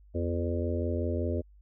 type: harmonic tone with a mistuned harmonic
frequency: 85.3 Hz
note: F2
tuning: 40 cents flat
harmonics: 1 / 3 / 4 / 5 / 6 / 7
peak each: -30 / -35 / -36 / -37 / -38 / -38 dBFS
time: 0.14-1.42 s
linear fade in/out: 20 ms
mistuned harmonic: 3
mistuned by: -60 cents
effects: added 50 Hz sine -53 dBFS peak until 1.61 s